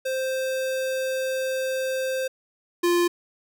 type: tone pair in turn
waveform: square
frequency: 523.3 / 348.4 Hz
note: C5 / F4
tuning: 0 / -4 cents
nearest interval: perfect fifth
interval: 704 cents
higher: first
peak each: -25 / -19 dBFS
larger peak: second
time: 0.05-2.28 / 2.83-3.08 s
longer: first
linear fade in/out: 10 ms
effects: none